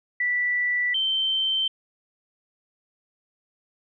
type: tone pair in turn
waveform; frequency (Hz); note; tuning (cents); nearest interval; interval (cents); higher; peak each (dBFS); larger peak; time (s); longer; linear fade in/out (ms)
sine; 1966 / 3109; B6 / G7; -8 / -15; minor sixth; 793; second; -21; neither; 0.2-0.94 / 0.94-1.68; neither; 5
effects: none